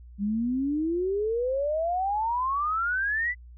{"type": "exponential sweep", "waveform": "sine", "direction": "up", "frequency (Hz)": [196, 2017], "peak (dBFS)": -24, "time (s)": [0.18, 3.35], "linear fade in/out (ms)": 50, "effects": ["added 60 Hz sine -44 dBFS peak until 3.57 s"]}